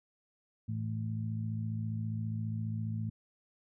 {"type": "harmonic tone", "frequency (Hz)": 54.8, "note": "A1", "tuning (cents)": -6, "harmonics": [2, 3, 4], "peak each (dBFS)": [-34, -42, -40], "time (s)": [0.68, 3.1], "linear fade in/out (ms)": 10, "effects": []}